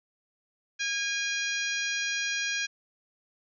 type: harmonic tone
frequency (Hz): 817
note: G#5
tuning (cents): -29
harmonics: 2 / 3 / 4 / 5 / 6 / 7 / 8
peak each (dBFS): -32 / -33 / -37 / -38 / -41 / -37 / -42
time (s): 0.79-2.67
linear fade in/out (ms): 20
effects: none